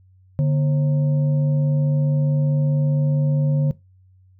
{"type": "tone with frequency modulation", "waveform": "sine", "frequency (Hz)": 146.83, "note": "D3", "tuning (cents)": 0, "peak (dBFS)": -15, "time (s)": [0.39, 3.71], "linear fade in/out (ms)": 0, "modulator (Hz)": 389, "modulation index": 0.34, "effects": ["noise-tail reverb RT60 0.2 s tail -19 dB re dry", "added 93 Hz sine -50 dBFS peak until 4.39 s"]}